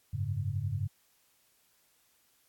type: chord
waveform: sine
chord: F# suspended second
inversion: none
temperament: equal with one note detuned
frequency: 92.5 / 103.83 / 140.53 Hz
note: F#2 / G#2 / C#3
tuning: 0 / 0 / +24 cents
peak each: -36 / -33 / -36 dBFS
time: 0.13-0.88 s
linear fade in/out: 10 ms
effects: white hiss -69 dBFS RMS until 2.48 s + AAC 64 kbps